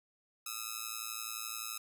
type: ring-modulated tone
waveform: 5% pulse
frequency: 1290 Hz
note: E6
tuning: 38 cents flat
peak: -24 dBFS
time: 0.46-1.78 s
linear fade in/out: 5 ms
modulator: 55.8 Hz
effects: none